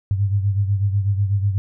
sine beating tone pair, 98.7 / 106.8 Hz, G2 / G#2, +12 / +49 cents, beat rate 8.1 Hz, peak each -17 / -24 dBFS, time 0.11-1.58 s, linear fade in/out 0 ms, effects none

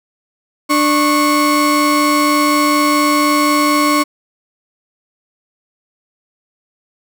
35% pulse tone pair together, 295.8 / 1099 Hz, D4 / C#6, +13 / -15 cents, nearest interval octave + major seventh, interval 2272 cents, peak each -12 dBFS, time 0.69-4.04 s, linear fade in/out 20 ms, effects none

